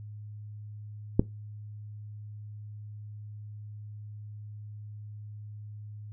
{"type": "click", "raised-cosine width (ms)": 3, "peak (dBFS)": -7, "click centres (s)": 1.195, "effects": ["noise-tail reverb RT60 0.2 s tail -19 dB re dry", "added 105 Hz sine -40 dBFS peak until 6.12 s"]}